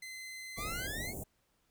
sawtooth tone, 2056 Hz, C7, 31 cents flat, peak -40 dBFS, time 0.02-0.87 s, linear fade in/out 5 ms
sawtooth exponential sweep, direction up, 1108.7 to 2246 Hz, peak -36 dBFS, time 0.56-1.14 s, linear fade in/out 50 ms
pink band-stop noise, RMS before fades -42 dBFS, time 0.57-1.24 s, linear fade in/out 10 ms, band 770 to 7100 Hz, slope 48 dB/octave
effects pink hiss -75 dBFS RMS until 1.7 s

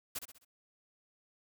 white noise with echo, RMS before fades -38 dBFS, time 0.15-0.19 s, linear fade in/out 10 ms, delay 65 ms, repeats 4, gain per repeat -7 dB, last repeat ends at 0.45 s, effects none

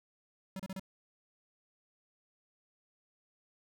square tone bursts, 190.8 Hz, G3, 47 cents flat, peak -39 dBFS, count 4, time 0.56-0.796 s, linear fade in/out 2 ms, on 35 ms, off 32 ms, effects none

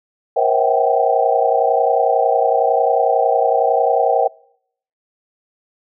sine tone cluster, 475 / 536 / 648 / 759 / 790 Hz, A#4 / C5 / E5 / F#5 / G5, +33 / +42 / -30 / +44 / +13 cents, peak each -19 dBFS, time 0.36-4.28 s, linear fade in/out 10 ms, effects noise-tail reverb RT60 0.7 s tail -26 dB re dry

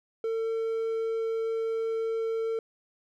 triangle tone, 450.5 Hz, A4, 41 cents sharp, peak -25 dBFS, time 0.24-2.59 s, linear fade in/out 2 ms, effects none

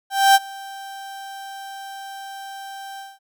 35% pulse tone with ADSR envelope, 784 Hz, G5, in tune, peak -7 dBFS, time 0.1-3.19 s, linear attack 250 ms, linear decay 35 ms, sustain -24 dB, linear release 200 ms, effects none

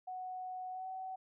sine tone with pitch glide, 740 to 754.2 Hz, F#5 to F#5, 0 to +33 cents, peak -40 dBFS, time 0.07-1.16 s, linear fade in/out 10 ms, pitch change +33 cents, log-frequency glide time 0.71-0.87 s, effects none

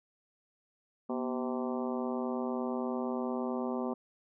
harmonic tone with a mistuned harmonic, 128.8 Hz, C3, 27 cents flat, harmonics 2 / 3 / 4 / 5 / 6 / 7 / 8 / 9, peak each -34 / -38 / -40 / -42 / -44 / -45 / -46 / -47 dBFS, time 1.09-3.94 s, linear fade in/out 10 ms, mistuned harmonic 2, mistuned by -100 cents, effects none

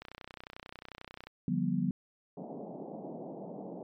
click train, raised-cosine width 0.3 ms, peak -28 dBFS, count 40, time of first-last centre 0.02-1.27 s, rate 31.2 Hz
sine chord, G dominant seventh, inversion second, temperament just, 147 / 176.4 / 196 / 245 Hz, D3 / F3 / G3 / B3, +2 / +18 / 0 / -14 cents, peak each -36 / -32 / -34 / -33 dBFS, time 1.48-1.91 s, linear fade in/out 2 ms
pink band-pass noise, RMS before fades -43 dBFS, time 2.37-3.83 s, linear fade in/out 2 ms, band 160 to 790 Hz, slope 48 dB/octave
effects MP3 96 kbps

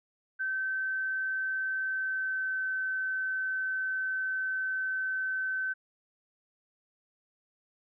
sine tone with pitch glide, 1541 to 1531.2 Hz, G6 to G6, -30 to -41 cents, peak -29 dBFS, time 0.39-5.74 s, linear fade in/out 20 ms, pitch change -11 cents, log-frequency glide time 1.87-2.65 s, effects none

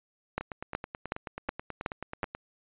two click trains, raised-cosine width 0.5 ms, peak -14 / -21 dBFS, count 6 / 19, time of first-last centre 0.38-2.232 / 0.41-2.35 s, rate 2.7 / 9.28 Hz, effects resampled to 8000 Hz

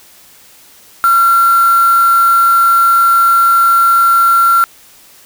sine tone with quantisation, 1367 Hz, F6, 37 cents flat, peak -6 dBFS, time 1.04-4.64 s, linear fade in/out 0 ms, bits 3, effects white hiss -42 dBFS RMS until 5.25 s

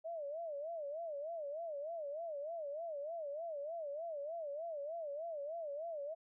sine tone with vibrato, 619 Hz, D#5, 9 cents flat, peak -40 dBFS, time 0.04-6.15 s, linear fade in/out 20 ms, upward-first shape sine, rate 3.3 Hz, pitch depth 170 cents each way, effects none

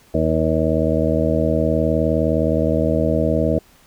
harmonic tone, 79.4 Hz, D#2, 36 cents sharp, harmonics 1 / 2 / 3 / 4 / 6 / 7 / 8, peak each -23 / -23 / -23 / -23 / -23 / -23 / -23 dBFS, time 0.14-3.59 s, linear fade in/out 5 ms, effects pink hiss -52 dBFS RMS until 3.86 s

